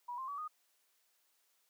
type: tone with pitch steps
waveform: sine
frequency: 970 / 1051.7 / 1140.3 / 1236.3 Hz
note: B5 / C6 / C#6 / D#6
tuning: -31 / +9 / +49 / -11 cents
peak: -39 dBFS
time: 0.08-0.48 s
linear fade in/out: 10 ms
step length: 100 ms
effects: white hiss -75 dBFS RMS until 1.69 s + high-pass 400 Hz 12 dB/octave